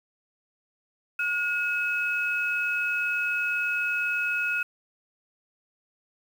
sine tone pair together, 1438 / 2562 Hz, F#6 / E7, -50 / -50 cents, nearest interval minor seventh, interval 1000 cents, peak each -27 dBFS, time 1.19-4.63 s, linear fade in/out 5 ms, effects 8-bit

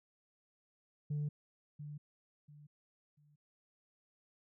sine tone with echo, 147.7 Hz, D3, 10 cents sharp, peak -32 dBFS, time 1.1-1.29 s, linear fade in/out 10 ms, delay 690 ms, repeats 3, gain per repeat -11 dB, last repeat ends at 3.36 s, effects tanh soft clip ceiling -32 dBFS

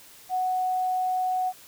sine tone, 740 Hz, F#5, in tune, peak -23 dBFS, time 0.29-1.53 s, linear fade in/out 50 ms, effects white hiss -50 dBFS RMS until 1.67 s

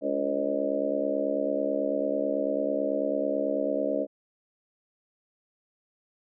harmonic tone with a mistuned harmonic, 69.1 Hz, C#2, 5 cents flat, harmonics 3 / 4 / 5 / 6 / 7 / 8 / 9, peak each -39 / -31 / -38 / -39 / -33 / -30 / -30 dBFS, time 0.01-4.07 s, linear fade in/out 50 ms, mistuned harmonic 4, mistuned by +53 cents, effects none

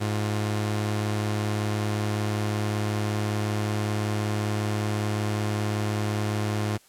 sawtooth tone pair together, 105.3 / 354.2 Hz, G#2 / F4, +24 / +24 cents, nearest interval octave + major sixth, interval 2100 cents, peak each -21 / -31 dBFS, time 0-6.78 s, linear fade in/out 20 ms, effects white hiss -57 dBFS RMS until 6.88 s + low-pass 12000 Hz 12 dB/octave

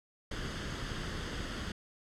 pink noise with comb filter, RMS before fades -38 dBFS, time 0.31-1.72 s, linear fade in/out 5 ms, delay 0.62 ms, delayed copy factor +0.5, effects low-pass 5000 Hz 12 dB/octave

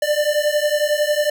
square beating tone pair, 590 / 601 Hz, D5 / D5, +8 / +40 cents, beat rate 11 Hz, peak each -20 dBFS, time 0.02-1.3 s, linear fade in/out 5 ms, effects none

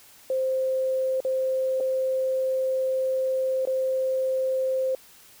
sine tone with dropouts, 523 Hz, C5, 1 cent flat, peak -22 dBFS, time 0.3-4.95 s, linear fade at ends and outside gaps 2 ms, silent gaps 1.204-1.249 / 1.802-1.806 / 3.653-3.672 s, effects white hiss -52 dBFS RMS until 5.4 s

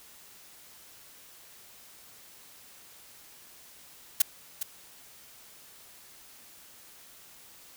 blue noise with echo, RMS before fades -20 dBFS, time 4.2-4.22 s, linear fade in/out 5 ms, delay 410 ms, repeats 1, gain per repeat -11 dB, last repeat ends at 4.63 s, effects white hiss -53 dBFS RMS until 7.76 s

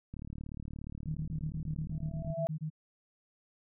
click train, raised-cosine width 5 ms, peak -30 dBFS, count 81, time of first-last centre 0.14-2.302 s, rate 37 Hz
sine tone bursts, 155.56 Hz, D#3, in tune, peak -33 dBFS, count 14, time 1.06-2.702 s, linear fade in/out 20 ms, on 95 ms, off 24 ms
sine tone with exponential growth, 663 Hz, E5, 10 cents sharp, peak -28 dBFS, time 1.91-2.47 s, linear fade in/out 0 ms, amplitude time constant 120 ms
effects none

